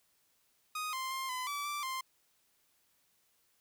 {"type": "tone with pitch steps", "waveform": "sawtooth", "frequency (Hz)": [1246, 1047, 1057, 1012, 1153, 1171, 1049], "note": ["D#6", "C6", "C6", "B5", "D6", "D6", "C6"], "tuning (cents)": [2, 1, 17, 42, -32, -5, 4], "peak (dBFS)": -32, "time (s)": [0.75, 2.01], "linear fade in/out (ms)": 5, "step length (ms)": 180, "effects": ["white hiss -73 dBFS RMS until 3.6 s"]}